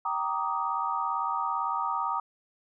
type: chord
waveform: sine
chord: Eb major seventh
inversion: first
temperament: just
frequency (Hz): 777.8 / 933.4 / 1166.7 / 1244.5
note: G5 / Bb5 / D6 / Eb6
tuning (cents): -14 / +2 / -12 / 0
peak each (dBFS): -35 / -31 / -34 / -31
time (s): 0.05-2.2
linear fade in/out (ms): 5
effects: none